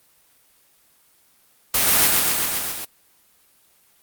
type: noise with echo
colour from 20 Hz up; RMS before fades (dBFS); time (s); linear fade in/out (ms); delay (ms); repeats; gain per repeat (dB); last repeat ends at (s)
white; -18; 1.74-2.07; 5; 130; 6; -2; 2.85
effects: white hiss -58 dBFS RMS until 4.02 s + Opus 24 kbps